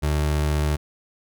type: tone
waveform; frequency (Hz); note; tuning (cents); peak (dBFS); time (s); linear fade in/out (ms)
30% pulse; 75; D2; +37; -17; 0.02-0.77; 20
effects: none